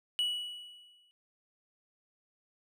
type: tone with exponential decay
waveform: triangle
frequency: 2938 Hz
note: F#7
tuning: 13 cents flat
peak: -25 dBFS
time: 0.19-1.11 s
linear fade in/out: 0 ms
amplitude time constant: 200 ms
effects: none